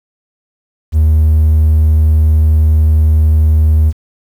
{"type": "tone", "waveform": "triangle", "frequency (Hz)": 77.78, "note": "D#2", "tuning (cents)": 0, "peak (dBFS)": -3, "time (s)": [0.92, 3.93], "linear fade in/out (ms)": 50, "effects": ["tanh soft clip ceiling 0 dBFS", "7-bit"]}